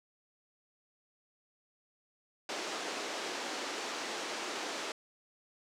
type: band-pass noise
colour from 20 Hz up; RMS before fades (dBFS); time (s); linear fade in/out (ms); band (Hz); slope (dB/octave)
pink; -39; 2.49-4.92; 2; 310 to 7000; 24
effects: none